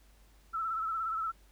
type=tone with vibrato; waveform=sine; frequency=1318.5 Hz; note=E6; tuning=in tune; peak=-31 dBFS; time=0.53-1.32 s; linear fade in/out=20 ms; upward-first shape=sine; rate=17 Hz; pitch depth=51 cents each way; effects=added 50 Hz sine -59 dBFS peak until 1.51 s + pink hiss -66 dBFS RMS until 1.51 s